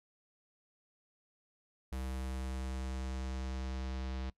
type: tone with low-pass filter sweep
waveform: square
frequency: 65 Hz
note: C2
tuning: 11 cents flat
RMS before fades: -39 dBFS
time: 1.92-4.3 s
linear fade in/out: 5 ms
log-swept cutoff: 12000 to 4500 Hz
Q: 1.3
effects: noise-tail reverb RT60 0.1 s tail -21 dB re dry